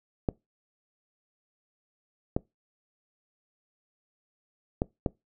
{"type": "clicks", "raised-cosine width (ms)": 2, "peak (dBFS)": -12, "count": 4, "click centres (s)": [0.288, 2.365, 4.819, 5.062], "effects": ["noise-tail reverb RT60 0.2 s tail -23 dB re dry"]}